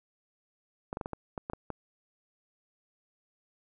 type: clicks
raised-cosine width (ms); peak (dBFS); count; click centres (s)
1; -21; 9; 0.929 / 0.971 / 1.012 / 1.059 / 1.133 / 1.378 / 1.499 / 1.534 / 1.703
effects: none